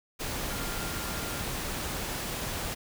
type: tone in noise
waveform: sine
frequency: 1397 Hz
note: F6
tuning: in tune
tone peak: -43 dBFS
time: 0.49-1.43 s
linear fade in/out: 20 ms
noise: pink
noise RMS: -34 dBFS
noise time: 0.19-2.75 s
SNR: -12 dB
effects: none